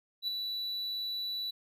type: tone with ADSR envelope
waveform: triangle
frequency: 3951 Hz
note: B7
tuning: in tune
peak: -27 dBFS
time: 0.22-1.51 s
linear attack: 60 ms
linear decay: 4 ms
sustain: -5 dB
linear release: 11 ms
effects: none